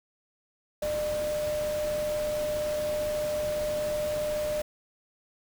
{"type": "tone in noise", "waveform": "sine", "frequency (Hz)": 602, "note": "D5", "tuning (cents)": 43, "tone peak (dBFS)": -27, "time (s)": [0.82, 4.62], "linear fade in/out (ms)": 5, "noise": "pink", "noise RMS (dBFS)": -39, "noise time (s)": [0.82, 4.62], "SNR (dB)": 9, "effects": []}